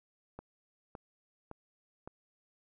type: click train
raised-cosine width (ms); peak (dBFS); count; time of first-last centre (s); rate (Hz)
1; -30; 4; 0.39-2.075; 1.78
effects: none